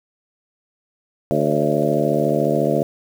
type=harmonic tone with a mistuned harmonic; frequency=74.2 Hz; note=D2; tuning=18 cents sharp; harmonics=2 / 3 / 4 / 5 / 6 / 7 / 8 / 9; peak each=-24 / -24 / -24 / -24 / -24 / -24 / -24 / -24 dBFS; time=1.31-2.83 s; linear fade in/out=0 ms; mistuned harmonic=7; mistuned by=+63 cents; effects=7-bit